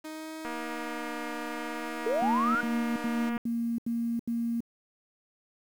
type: tone with vibrato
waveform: sawtooth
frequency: 311.1 Hz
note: D#4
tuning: in tune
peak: -34 dBFS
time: 0.04-3.3 s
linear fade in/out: 10 ms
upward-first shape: sine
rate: 0.6 Hz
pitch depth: 33 cents each way
type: click train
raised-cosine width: 0.5 ms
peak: -24 dBFS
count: 698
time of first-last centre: 0.45-3.379 s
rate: 238 Hz
type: linear sweep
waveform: sine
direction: up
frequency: 418.1 to 1480 Hz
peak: -25 dBFS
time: 2.06-2.61 s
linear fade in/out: 5 ms
type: tone bursts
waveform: sine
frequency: 233.1 Hz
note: A#3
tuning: in tune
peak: -27 dBFS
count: 6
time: 2.22-4.605 s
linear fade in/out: 2 ms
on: 330 ms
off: 81 ms
effects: 9-bit